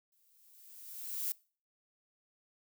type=noise with exponential growth; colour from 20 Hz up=violet; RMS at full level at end=-34 dBFS; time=0.12-1.32 s; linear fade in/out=1 ms; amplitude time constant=260 ms; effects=noise-tail reverb RT60 0.4 s tail -23 dB re dry